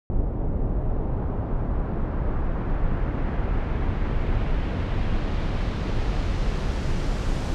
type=noise with low-pass filter sweep; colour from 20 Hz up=brown; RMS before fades=-24 dBFS; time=0.1-7.54 s; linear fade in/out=0 ms; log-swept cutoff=620 to 7500 Hz; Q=0.94; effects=none